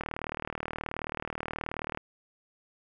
click train, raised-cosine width 0.5 ms, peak -18 dBFS, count 77, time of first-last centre 0.01-1.974 s, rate 38.7 Hz, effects none

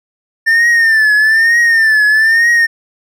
triangle tone with vibrato, 1790 Hz, A6, 29 cents sharp, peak -5 dBFS, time 0.46-2.67 s, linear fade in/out 20 ms, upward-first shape triangle, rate 1.1 Hz, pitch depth 100 cents each way, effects none

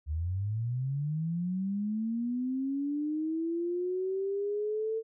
sine linear sweep, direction up, 72 to 450.2 Hz, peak -29 dBFS, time 0.06-5.03 s, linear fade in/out 50 ms, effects none

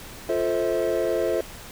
triangle chord, F major seventh, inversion none, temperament equal with one note detuned, 349.2 / 440 / 523.3 / 645.3 Hz, F4 / A4 / C5 / E5, 0 / 0 / 0 / -37 cents, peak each -25 dBFS, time 0.29-1.41 s, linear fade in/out 2 ms, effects pink hiss -41 dBFS RMS until 1.71 s

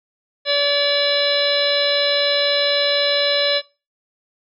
harmonic tone, 574 Hz, D5, 40 cents flat, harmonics 1 / 2 / 3 / 4 / 5 / 6 / 7 / 9, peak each -19 / -31 / -25 / -27 / -28 / -25 / -20 / -28 dBFS, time 0.45-3.62 s, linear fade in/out 50 ms, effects noise-tail reverb RT60 0.3 s tail -21 dB re dry

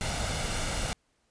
pink noise with comb filter, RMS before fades -31 dBFS, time 0.01-0.93 s, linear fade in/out 0 ms, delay 1.4 ms, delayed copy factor +0.5, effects pink hiss -72 dBFS RMS until 1.3 s + resampled to 22050 Hz

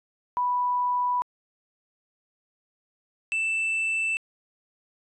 sine / triangle tone pair in turn, 986 / 2653 Hz, B5 / E7, -3 / +10 cents, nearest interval octave + perfect fourth, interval 1713 cents, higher second, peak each -22 dBFS, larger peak neither, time 0.37-1.22 / 3.32-4.17 s, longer neither, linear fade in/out 0 ms, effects resampled to 24000 Hz

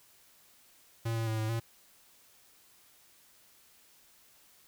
square tone with pitch steps, 114.4 / 113.5 / 110.6 / 109.5 / 114.7 Hz, A#2 / A#2 / A2 / A2 / A#2, -32 / -46 / +9 / -8 / -28 cents, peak -31 dBFS, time 1.05-1.6 s, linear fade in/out 10 ms, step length 110 ms, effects white hiss -62 dBFS RMS until 4.67 s

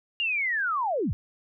sine linear sweep, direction down, 2852 to 52.5 Hz, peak -24 dBFS, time 0.2-1.13 s, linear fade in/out 0 ms, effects none

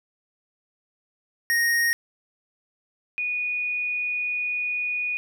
square / sine tone pair in turn, 1864.7 / 2464 Hz, A#6 / D#7, 0 / -17 cents, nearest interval perfect fourth, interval 483 cents, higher second, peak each -20 / -24 dBFS, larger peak first, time 1.5-1.93 / 3.18-5.17 s, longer second, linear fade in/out 0 ms, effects none

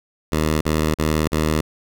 10% pulse tone bursts, 77.78 Hz, D#2, in tune, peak -9 dBFS, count 4, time 0.32-1.609 s, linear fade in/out 5 ms, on 290 ms, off 43 ms, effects none

